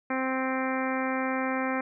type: harmonic tone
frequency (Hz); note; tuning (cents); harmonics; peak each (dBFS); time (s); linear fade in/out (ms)
261.6; C4; 0; 1 / 2 / 3 / 4 / 5 / 6 / 7 / 8 / 9; -30 / -33 / -35 / -36 / -37 / -38 / -38 / -39 / -40; 0.1-1.81; 5
effects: none